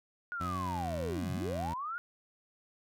sine linear two-way sweep, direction down then up, 1460 to 117.6 to 1460 Hz, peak -35 dBFS, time 0.32-1.98 s, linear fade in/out 0 ms, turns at 1.32 s
20% pulse tone with vibrato, 87.31 Hz, F2, in tune, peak -31 dBFS, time 0.4-1.74 s, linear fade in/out 10 ms, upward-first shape sine, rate 1.3 Hz, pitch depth 91 cents each way
effects none

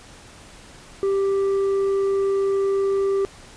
triangle tone with tanh clipping, 392.4 Hz, G4, 2 cents sharp, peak -19 dBFS, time 1.03-3.25 s, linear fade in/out 0 ms, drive 9 dB, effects pink hiss -45 dBFS RMS until 3.56 s + resampled to 22050 Hz

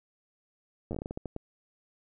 slowing click train, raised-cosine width 2 ms, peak -22 dBFS, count 12, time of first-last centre 0.91-1.364 s, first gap 9 ms, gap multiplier 1.28, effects none

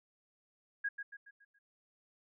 sine tone with echo, 1643 Hz, G#6, 19 cents flat, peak -32 dBFS, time 0.84-0.89 s, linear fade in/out 10 ms, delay 140 ms, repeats 5, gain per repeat -7 dB, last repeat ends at 1.59 s, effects none

